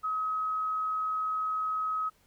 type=tone; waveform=sine; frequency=1273 Hz; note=D#6; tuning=39 cents sharp; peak=-28 dBFS; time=0.03-2.1 s; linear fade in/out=20 ms; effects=pink hiss -66 dBFS RMS until 2.26 s